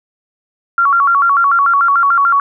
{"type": "tone with vibrato", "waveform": "sine", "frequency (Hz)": 1244.5, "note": "D#6", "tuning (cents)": 0, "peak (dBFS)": -8, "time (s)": [0.78, 2.4], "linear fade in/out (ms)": 2, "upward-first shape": "square", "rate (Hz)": 6.8, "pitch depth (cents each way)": 180, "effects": []}